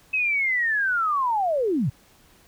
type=linear sweep; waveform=sine; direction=down; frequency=2585 to 101.8 Hz; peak=-20 dBFS; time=0.13-1.9 s; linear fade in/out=10 ms; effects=pink hiss -56 dBFS RMS until 2.47 s